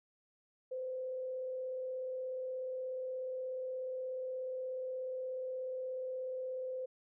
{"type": "tone with frequency modulation", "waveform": "sine", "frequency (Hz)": 514, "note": "C5", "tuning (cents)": -31, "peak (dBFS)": -37, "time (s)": [0.71, 6.86], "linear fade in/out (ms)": 10, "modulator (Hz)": 36.7, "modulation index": 0.23, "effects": []}